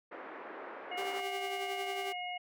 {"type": "band-pass noise", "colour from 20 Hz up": "pink", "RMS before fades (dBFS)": -46, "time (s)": [0.11, 1.21], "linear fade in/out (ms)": 10, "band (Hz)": [340, 1900], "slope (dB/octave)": 24}
{"type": "harmonic tone", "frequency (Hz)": 719, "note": "F#5", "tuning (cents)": -50, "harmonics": [1, 3, 4], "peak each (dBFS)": [-39, -42, -44], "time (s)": [0.91, 2.38], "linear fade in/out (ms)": 10}
{"type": "tone with tremolo", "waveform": "sawtooth", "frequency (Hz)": 392, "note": "G4", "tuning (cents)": 0, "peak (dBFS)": -32, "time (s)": [0.97, 2.13], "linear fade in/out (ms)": 10, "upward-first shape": "triangle", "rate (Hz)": 11, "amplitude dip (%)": 55}
{"effects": []}